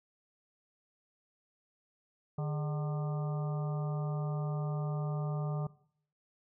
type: harmonic tone with a mistuned harmonic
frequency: 150 Hz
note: D3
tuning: 37 cents sharp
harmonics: 1 / 3 / 4 / 5 / 6 / 7 / 8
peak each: -32 / -45 / -46 / -47 / -53 / -54 / -50 dBFS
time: 2.38-5.67 s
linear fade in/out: 5 ms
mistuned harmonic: 3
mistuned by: -130 cents
effects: noise-tail reverb RT60 0.6 s tail -19 dB re dry